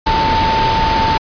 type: tone in noise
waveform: sine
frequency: 891 Hz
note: A5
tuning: 22 cents sharp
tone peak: -13 dBFS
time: 0.06-1.18 s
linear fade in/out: 10 ms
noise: pink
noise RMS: -17 dBFS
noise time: 0.06-1.18 s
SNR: +1 dB
effects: resampled to 11025 Hz